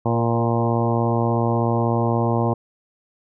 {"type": "harmonic tone with a mistuned harmonic", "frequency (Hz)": 116.54, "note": "A#2", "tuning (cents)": 0, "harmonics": [1, 2, 3, 4, 5, 6, 7, 8, 9], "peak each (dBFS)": [-21, -24, -26, -27, -28, -29, -29, -30, -31], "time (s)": [0.05, 2.54], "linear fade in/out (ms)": 10, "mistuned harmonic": 4, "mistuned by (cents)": 16, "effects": []}